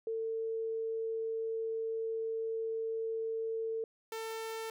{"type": "tone pair in turn", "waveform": ["sine", "sawtooth"], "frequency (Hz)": [449, 447.4], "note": ["A4", "A4"], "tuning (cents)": [35, 29], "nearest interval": "unison", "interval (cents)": 6, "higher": "first", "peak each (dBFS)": [-33, -34], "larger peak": "first", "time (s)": [[0.07, 3.84], [4.12, 4.7]], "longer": "first", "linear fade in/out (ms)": 2, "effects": []}